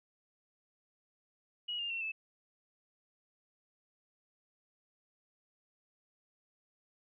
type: tone with pitch steps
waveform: sine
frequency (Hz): 2905 / 2808 / 2714 / 2623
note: F#7 / F7 / E7 / E7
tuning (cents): -32 / +9 / +50 / -9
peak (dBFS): -35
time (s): 1.68-2.12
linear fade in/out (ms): 10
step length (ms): 110
effects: none